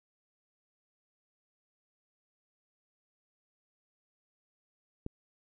click, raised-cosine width 3 ms, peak -24 dBFS, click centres 5.064 s, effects none

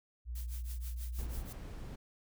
sine tone, 59.9 Hz, A#1, 48 cents sharp, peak -37 dBFS, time 0.25-1.44 s, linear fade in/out 50 ms
blue noise with tremolo, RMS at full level -48 dBFS, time 0.35-1.53 s, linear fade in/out 5 ms, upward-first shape triangle, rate 6.2 Hz, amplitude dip 100%
brown noise, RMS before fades -44 dBFS, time 1.18-1.96 s, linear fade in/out 10 ms
effects none

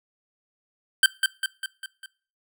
25% pulse tone with echo, 1557 Hz, G6, 12 cents flat, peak -9 dBFS, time 1.03-1.06 s, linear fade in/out 2 ms, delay 200 ms, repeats 5, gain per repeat -5 dB, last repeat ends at 2.06 s, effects noise-tail reverb RT60 0.4 s tail -22 dB re dry

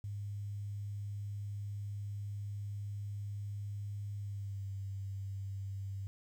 sine tone with pitch glide, 101.8 to 97.99 Hz, G#2 to G2, -34 to 0 cents, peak -38 dBFS, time 0.04-6.07 s, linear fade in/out 0 ms, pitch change -66 cents, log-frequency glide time 4.16-4.7 s, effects 11-bit

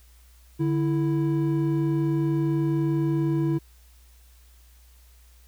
triangle tone pair together, 146.58 / 329.6 Hz, D3 / E4, -3 / 0 cents, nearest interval octave + major second, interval 1403 cents, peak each -22 dBFS, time 0.59-3.59 s, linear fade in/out 20 ms, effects added 60 Hz sine -51 dBFS peak until 5.47 s + white hiss -60 dBFS RMS until 5.47 s

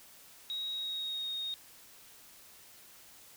triangle tone with pitch glide, 3800 to 3722 Hz, A#7 to A#7, +33 to -3 cents, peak -31 dBFS, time 0.5-1.54 s, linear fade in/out 0 ms, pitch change -36 cents, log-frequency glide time 0.72-1.31 s, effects tanh soft clip ceiling -33 dBFS + white hiss -56 dBFS RMS until 3.36 s

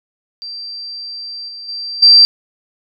sine tone with level steps, 4699 Hz, D8, in tune, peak -25 / -28 / -22 / -3 dBFS, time 0.42-2.25 s, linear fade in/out 0 ms, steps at 1.48 / 1.68 / 2.02 s, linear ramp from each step 10 ms, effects none

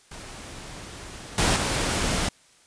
pink noise with level steps, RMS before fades -40 / -21 / -25 dBFS, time 0.11-2.29 s, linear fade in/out 5 ms, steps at 1.38 / 1.56 s, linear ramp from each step 2 ms, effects white hiss -57 dBFS RMS until 2.66 s + resampled to 22050 Hz

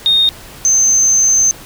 sine tone pair in turn, 3695 / 6243 Hz, A#7 / G8, -16 / -8 cents, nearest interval major sixth, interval 908 cents, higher second, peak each -7 dBFS, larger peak neither, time 0.06-0.29 / 0.65-1.51 s, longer second, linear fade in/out 0 ms, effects tanh soft clip ceiling -3 dBFS + pink hiss -35 dBFS RMS until 1.65 s

